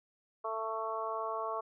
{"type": "harmonic tone", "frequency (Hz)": 222, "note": "A3", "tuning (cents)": 16, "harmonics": [2, 3, 4, 5, 6], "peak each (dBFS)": [-41, -39, -42, -37, -47], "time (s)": [0.44, 1.61], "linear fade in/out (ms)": 10, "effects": []}